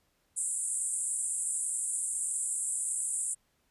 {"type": "band-pass noise", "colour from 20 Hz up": "white", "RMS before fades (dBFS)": -33, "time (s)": [0.36, 3.35], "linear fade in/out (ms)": 20, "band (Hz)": [7600, 9900], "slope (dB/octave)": 96, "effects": ["pink hiss -73 dBFS RMS until 3.7 s", "resampled to 32000 Hz"]}